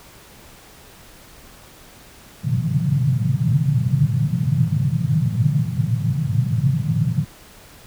white band-pass noise, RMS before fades -19 dBFS, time 2.43-7.25 s, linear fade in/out 20 ms, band 110 to 160 Hz, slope 48 dB/octave, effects pink hiss -45 dBFS RMS until 7.86 s

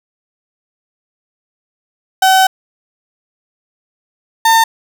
35% pulse tone pair in turn, 760 / 903.8 Hz, F#5 / A5, +46 / +46 cents, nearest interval minor third, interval 300 cents, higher second, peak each -5 dBFS, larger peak neither, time 2.22-2.47 / 4.45-4.64 s, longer first, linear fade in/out 5 ms, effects none

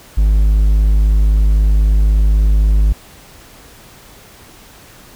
triangle tone, 51.91 Hz, G#1, in tune, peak -6 dBFS, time 0.17-2.93 s, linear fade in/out 10 ms, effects pink hiss -41 dBFS RMS until 5.15 s

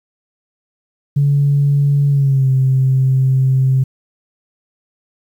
sine tone with pitch glide, 142.2 to 131.91 Hz, C#3 to C3, +45 to +14 cents, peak -9 dBFS, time 1.16-3.84 s, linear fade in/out 10 ms, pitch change -131 cents, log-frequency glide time 2.09-2.49 s, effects tanh soft clip ceiling -5 dBFS + 8-bit

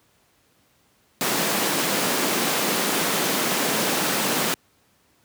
pink high-pass noise, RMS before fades -23 dBFS, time 1.21-4.54 s, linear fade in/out 0 ms, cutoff 180 Hz, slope 24 dB/octave, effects pink hiss -62 dBFS RMS until 5.24 s + high-pass 80 Hz 12 dB/octave

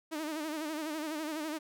sawtooth tone with vibrato, 309.1 Hz, D#4, 11 cents flat, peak -31 dBFS, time 0.11-1.59 s, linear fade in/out 20 ms, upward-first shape sine, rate 12 Hz, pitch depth 83 cents each way, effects none

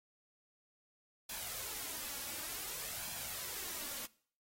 white noise with flanger, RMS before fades -43 dBFS, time 1.29-4.06 s, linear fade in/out 5 ms, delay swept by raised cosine 1.2 to 3.6 ms, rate 0.55 Hz, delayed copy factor +0.5, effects noise-tail reverb RT60 0.5 s tail -21 dB re dry + AAC 48 kbps

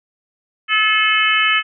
harmonic tone, 431.9 Hz, A4, 32 cents flat, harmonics 3 / 4 / 5 / 6 / 7, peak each -19 / -19 / -19 / -19 / -19 dBFS, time 0.68-1.63 s, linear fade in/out 50 ms, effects none

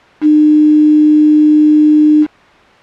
sine tone with quantisation, 303 Hz, D#4, 46 cents flat, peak -4 dBFS, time 0.21-2.27 s, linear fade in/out 50 ms, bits 4, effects white hiss -41 dBFS RMS until 2.82 s + low-pass 2000 Hz 12 dB/octave

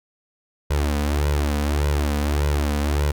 sawtooth tone with flanger, 73 Hz, D2, 10 cents flat, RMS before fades -21 dBFS, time 0.7-3.12 s, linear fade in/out 10 ms, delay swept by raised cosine 2 to 4.1 ms, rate 1.7 Hz, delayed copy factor +0.75, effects none

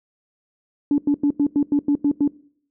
sine tone bursts, 287.8 Hz, D4, 35 cents flat, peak -13 dBFS, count 9, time 0.91-2.277 s, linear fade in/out 2 ms, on 71 ms, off 91 ms, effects noise-tail reverb RT60 0.6 s tail -22 dB re dry + tanh soft clip ceiling -10 dBFS

